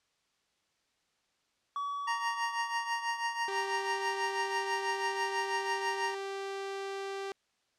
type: tone with exponential decay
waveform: triangle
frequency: 1136 Hz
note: C#6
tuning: 42 cents sharp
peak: -30 dBFS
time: 1.76-5.49 s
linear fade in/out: 1 ms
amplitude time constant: 810 ms
type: tone with tremolo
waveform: 25% pulse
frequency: 932.3 Hz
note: A#5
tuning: in tune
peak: -25 dBFS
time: 2.07-6.15 s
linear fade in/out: 10 ms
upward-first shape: triangle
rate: 6.1 Hz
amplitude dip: 75%
type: tone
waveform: sawtooth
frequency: 392 Hz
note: G4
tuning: in tune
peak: -32 dBFS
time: 3.48-7.32 s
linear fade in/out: 2 ms
effects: white hiss -75 dBFS RMS until 7.78 s + low-pass 6000 Hz 12 dB/octave